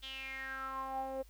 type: tone with band-pass filter sweep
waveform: sawtooth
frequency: 266.3 Hz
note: C4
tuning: 31 cents sharp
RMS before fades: -41 dBFS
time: 0.02-1.23 s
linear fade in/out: 20 ms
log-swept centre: 3400 to 550 Hz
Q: 7.6
effects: added 51 Hz sine -56 dBFS peak until 1.29 s + white hiss -67 dBFS RMS until 1.29 s